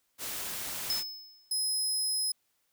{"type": "noise", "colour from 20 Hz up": "white", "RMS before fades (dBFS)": -37, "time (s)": [0.18, 1.04], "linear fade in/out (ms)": 50}
{"type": "tone with exponential decay", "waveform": "square", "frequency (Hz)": 5200, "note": "E8", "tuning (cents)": -24, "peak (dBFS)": -27, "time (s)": [0.9, 1.55], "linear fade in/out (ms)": 0, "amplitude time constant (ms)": 140}
{"type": "tone", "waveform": "20% pulse", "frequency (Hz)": 5100, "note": "D#8", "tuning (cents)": 42, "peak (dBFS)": -23, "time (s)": [1.51, 2.32], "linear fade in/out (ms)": 5}
{"effects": ["white hiss -75 dBFS RMS until 2.72 s"]}